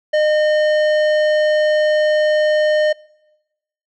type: tone with tanh clipping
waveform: triangle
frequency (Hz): 610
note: D#5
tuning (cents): -34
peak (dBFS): -14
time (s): 0.13-2.93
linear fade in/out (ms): 10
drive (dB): 17
effects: noise-tail reverb RT60 1.0 s tail -25 dB re dry